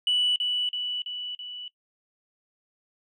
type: tone with echo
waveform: sine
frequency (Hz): 2960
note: F#7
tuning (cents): 0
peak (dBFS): -19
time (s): 0.07-0.36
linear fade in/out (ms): 2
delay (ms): 330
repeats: 4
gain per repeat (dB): -4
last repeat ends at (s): 1.68
effects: noise-tail reverb RT60 0.1 s tail -20 dB re dry + tanh soft clip ceiling -17 dBFS